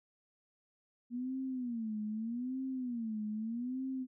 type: tone with vibrato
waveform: sine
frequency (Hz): 236.7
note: A#3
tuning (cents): +27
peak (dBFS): -35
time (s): 1.1-4.07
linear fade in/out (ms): 50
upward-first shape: sine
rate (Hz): 0.81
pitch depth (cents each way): 190
effects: none